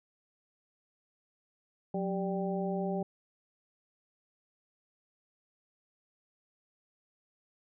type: harmonic tone with a mistuned harmonic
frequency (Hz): 196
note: G3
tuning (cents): 0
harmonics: 1 / 2 / 3 / 4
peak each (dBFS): -33 / -36 / -38 / -39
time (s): 1.94-3.03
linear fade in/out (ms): 5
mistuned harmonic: 1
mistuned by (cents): -120
effects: none